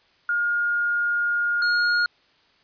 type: tone pair in turn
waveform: sine / square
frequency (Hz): 1422 / 1430.2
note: F6 / F6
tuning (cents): +31 / +41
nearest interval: unison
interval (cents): 10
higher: second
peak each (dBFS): -20 / -19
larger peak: second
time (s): 0.29-1.62 / 1.62-2.06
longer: first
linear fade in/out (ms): 2
effects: white hiss -60 dBFS RMS until 2.63 s + resampled to 11025 Hz